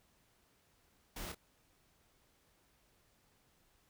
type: noise with echo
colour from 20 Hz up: pink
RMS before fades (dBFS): -45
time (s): 1.16-1.32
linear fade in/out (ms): 5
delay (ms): 28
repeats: 1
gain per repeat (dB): -6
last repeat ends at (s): 1.348
effects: pink hiss -72 dBFS RMS until 3.89 s